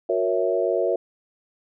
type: chord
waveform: sine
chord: F# dominant seventh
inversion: none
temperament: equal with one note detuned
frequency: 364.5 / 466.2 / 554.4 / 659.3 Hz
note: F#4 / A#4 / C#5 / E5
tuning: -26 / 0 / 0 / 0 cents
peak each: -25 dBFS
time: 0.09-0.96 s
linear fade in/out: 5 ms
effects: none